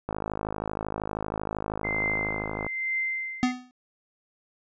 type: click train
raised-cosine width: 1 ms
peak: -16 dBFS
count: 137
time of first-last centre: 0.09-2.666 s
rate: 52.8 Hz
type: tone with tremolo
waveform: sine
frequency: 2081 Hz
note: C7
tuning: 10 cents flat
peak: -24 dBFS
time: 1.84-3.52 s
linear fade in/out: 10 ms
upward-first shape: triangle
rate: 1.1 Hz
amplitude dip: 85%
type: tone with exponential decay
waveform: square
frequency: 250.6 Hz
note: B3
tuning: 25 cents sharp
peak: -18 dBFS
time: 3.43-3.71 s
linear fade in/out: 0 ms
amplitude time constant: 59 ms
effects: resampled to 16000 Hz